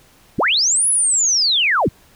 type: linear two-way sweep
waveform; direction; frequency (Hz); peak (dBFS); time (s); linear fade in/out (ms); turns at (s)
sine; up then down; 36.71 to 10548 to 39.81; -13; 0.38-1.89; 10; 0.88
effects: pink hiss -51 dBFS RMS until 2.15 s